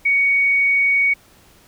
sine tone, 2237 Hz, C#7, 15 cents sharp, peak -13 dBFS, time 0.05-1.14 s, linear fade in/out 10 ms, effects pink hiss -51 dBFS RMS until 1.67 s

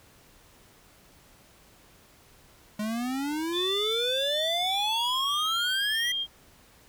square exponential sweep, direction up, 207.7 to 1993 Hz, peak -29 dBFS, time 2.79-6.12 s, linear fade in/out 5 ms
sine tone with pitch glide, 3520 to 3209 Hz, A7 to G7, 0 to +40 cents, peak -27 dBFS, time 3.52-6.27 s, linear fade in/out 50 ms, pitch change -160 cents, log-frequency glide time 4.58-5.41 s
effects pink hiss -57 dBFS RMS until 6.88 s

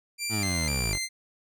15% pulse tone with vibrato, 2217 Hz, C#7, in tune, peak -22 dBFS, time 0.18-1.09 s, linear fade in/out 50 ms, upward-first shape square, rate 2 Hz, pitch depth 110 cents each way
20% pulse linear sweep, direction down, 112.5 to 44.27 Hz, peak -23 dBFS, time 0.29-0.99 s, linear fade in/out 50 ms
effects none

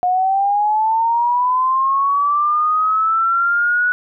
sine linear sweep, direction up, 717 to 1476 Hz, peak -13 dBFS, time 0.03-3.92 s, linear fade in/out 0 ms, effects none

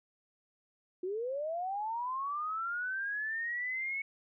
sine linear sweep, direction up, 351.7 to 2217 Hz, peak -33 dBFS, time 1.03-4.02 s, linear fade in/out 5 ms, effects none

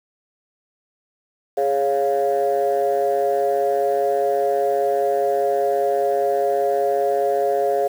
sine chord, Db major, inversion second, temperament equal, 415.3 / 554.4 / 698.5 Hz, Ab4 / Db5 / F5, 0 / 0 / 0 cents, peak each -20 dBFS, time 1.57-7.88 s, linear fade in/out 10 ms, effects tanh soft clip ceiling -11 dBFS + 7-bit

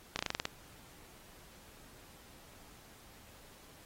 slowing click train, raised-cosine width 0.2 ms, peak -15 dBFS, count 8, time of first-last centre 0.16-0.454 s, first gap 31 ms, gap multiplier 1.1, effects pink hiss -58 dBFS RMS until 3.85 s + AAC 48 kbps

